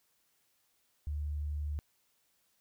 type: tone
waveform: sine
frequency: 74 Hz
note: D2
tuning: 14 cents sharp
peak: -33 dBFS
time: 1.07-1.79 s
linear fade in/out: 0 ms
effects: white hiss -74 dBFS RMS until 2.6 s